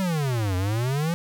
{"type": "exponential two-way sweep", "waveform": "square", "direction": "down then up", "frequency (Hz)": [196, 89.4, 174.9], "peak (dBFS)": -23, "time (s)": [0, 1.14], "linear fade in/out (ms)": 0, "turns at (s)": 0.56, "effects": []}